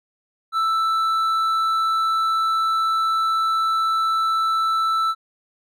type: tone with hard clipping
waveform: sine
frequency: 1322 Hz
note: E6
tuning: 5 cents sharp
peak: -19 dBFS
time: 0.52-5.15 s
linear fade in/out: 50 ms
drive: 5 dB
effects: none